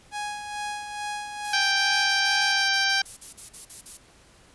sawtooth tone with tremolo, 830.6 Hz, G#5, in tune, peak -25 dBFS, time 0.11-2.66 s, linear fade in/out 50 ms, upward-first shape sine, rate 2.3 Hz, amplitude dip 50%
violet noise bursts, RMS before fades -36 dBFS, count 16, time 1.44-3.975 s, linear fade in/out 10 ms, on 120 ms, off 41 ms
harmonic tone, 784 Hz, G5, in tune, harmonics 1 / 2 / 3 / 4 / 5 / 6 / 7 / 8, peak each -31 / -24 / -30 / -30 / -32 / -29 / -30 / -36 dBFS, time 1.53-3.02 s, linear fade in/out 5 ms
effects pink hiss -55 dBFS RMS until 4.54 s + resampled to 24000 Hz

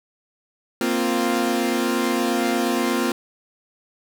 sawtooth chord, Bb suspended second, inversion none, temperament equal, 233.1 / 261.6 / 349.2 Hz, Bb3 / C4 / F4, 0 / 0 / 0 cents, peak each -20 dBFS, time 0.81-3.12 s, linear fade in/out 2 ms, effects none

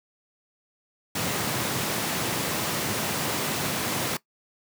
pink high-pass noise, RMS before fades -28 dBFS, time 1.15-4.17 s, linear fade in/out 5 ms, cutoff 110 Hz, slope 24 dB/octave, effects noise-tail reverb RT60 0.1 s tail -19 dB re dry

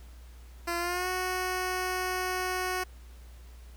10% pulse tone with pitch glide, 343.5 to 368.2 Hz, F4 to F#4, -29 to -8 cents, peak -21 dBFS, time 0.67-2.84 s, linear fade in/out 10 ms, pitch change +121 cents, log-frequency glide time 0.78-1.08 s, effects added 60 Hz sine -46 dBFS peak until 3.76 s + pink hiss -59 dBFS RMS until 3.76 s

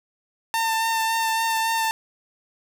sawtooth tone with vibrato, 900 Hz, A5, 39 cents sharp, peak -17 dBFS, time 0.54-1.91 s, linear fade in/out 0 ms, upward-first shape sine, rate 3.6 Hz, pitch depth 17 cents each way, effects none

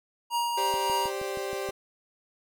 square tone with tremolo, 945 Hz, A#5, 23 cents sharp, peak -25 dBFS, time 0.3-1.11 s, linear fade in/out 50 ms, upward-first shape triangle, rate 3.5 Hz, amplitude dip 35%
35% pulse chord, G suspended fourth, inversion none, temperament equal with one note detuned, 392 / 525.1 / 587.3 Hz, G4 / C5 / D5, 0 / +6 / 0 cents, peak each -31 / -35 / -36 dBFS, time 0.57-1.71 s, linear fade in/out 10 ms
click train, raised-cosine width 2 ms, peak -27 dBFS, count 7, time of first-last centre 0.74-1.689 s, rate 6.32 Hz
effects none

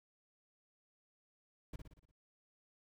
brown noise with echo, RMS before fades -44 dBFS, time 1.73-1.76 s, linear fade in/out 5 ms, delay 59 ms, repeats 6, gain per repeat -5 dB, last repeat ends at 2.114 s, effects none

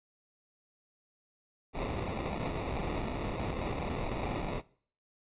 pink noise with sample-and-hold, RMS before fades -35 dBFS, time 1.73-4.62 s, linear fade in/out 50 ms, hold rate 1575 Hz, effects noise-tail reverb RT60 0.5 s tail -21 dB re dry + resampled to 8000 Hz

